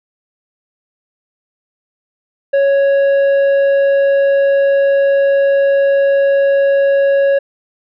sine tone with tanh clipping, 554.4 Hz, C#5, in tune, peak -10 dBFS, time 2.53-7.39 s, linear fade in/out 10 ms, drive 7 dB, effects none

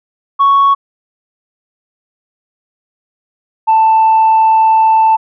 sine tone pair in turn, 1111 / 884.6 Hz, C#6 / A5, +4 / +9 cents, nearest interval major third, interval 395 cents, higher first, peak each -4 dBFS, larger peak neither, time 0.39-0.75 / 3.67-5.17 s, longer second, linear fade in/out 20 ms, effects tanh soft clip ceiling -3 dBFS

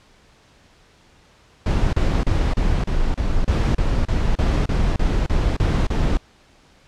brown noise bursts, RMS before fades -18 dBFS, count 15, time 1.66-6.172 s, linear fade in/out 2 ms, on 270 ms, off 33 ms, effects pink hiss -53 dBFS RMS until 6.87 s + low-pass 6000 Hz 12 dB/octave

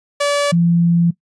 sawtooth / sine tone pair in turn, 575 / 170.53 Hz, D5 / F3, -37 / -41 cents, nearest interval octave + major sixth, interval 2104 cents, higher first, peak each -10 dBFS, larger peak neither, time 0.2-0.52 / 0.52-1.11 s, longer second, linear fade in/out 10 ms, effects noise-tail reverb RT60 0.1 s tail -19 dB re dry + resampled to 22050 Hz

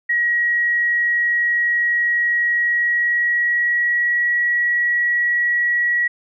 sine tone with pitch glide, 1904 to 1921.7 Hz, A#6 to B6, +36 to -48 cents, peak -15 dBFS, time 0.09-6.08 s, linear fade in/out 10 ms, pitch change +16 cents, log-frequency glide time 2.53-4.28 s, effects none

